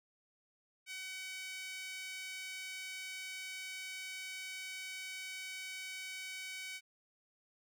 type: tone with high-pass filter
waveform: 5% pulse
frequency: 755 Hz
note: F#5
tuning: 35 cents sharp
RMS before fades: -45 dBFS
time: 0.86-6.81 s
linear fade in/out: 50 ms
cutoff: 2000 Hz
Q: 6.6
effects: none